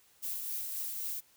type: noise with tremolo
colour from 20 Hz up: violet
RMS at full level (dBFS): -36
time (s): 0.22-1.21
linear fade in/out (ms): 20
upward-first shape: triangle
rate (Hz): 3.8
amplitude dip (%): 35
effects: white hiss -65 dBFS RMS until 1.36 s